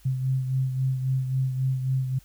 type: beating tone pair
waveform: sine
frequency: 130.81 / 134.51 Hz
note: C3 / C3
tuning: 0 / +48 cents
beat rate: 3.7 Hz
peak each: -23 / -32 dBFS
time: 0.05-2.19 s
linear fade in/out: 10 ms
effects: added 50 Hz sine -54 dBFS peak until 2.24 s + white hiss -58 dBFS RMS until 2.24 s